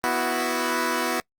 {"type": "chord", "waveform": "10% pulse", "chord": "B suspended fourth", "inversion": "none", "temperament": "equal", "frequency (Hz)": [246.9, 329.6, 370], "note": ["B3", "E4", "F#4"], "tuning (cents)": [0, 0, 0], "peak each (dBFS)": -19, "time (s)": [0.04, 1.2], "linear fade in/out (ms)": 0, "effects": ["noise-tail reverb RT60 0.1 s tail -26 dB re dry", "Opus 32 kbps"]}